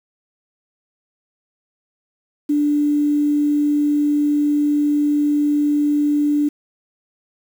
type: tone with quantisation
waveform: sine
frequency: 293.7 Hz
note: D4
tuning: in tune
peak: -14 dBFS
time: 2.49-6.49 s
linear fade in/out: 10 ms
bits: 7
effects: none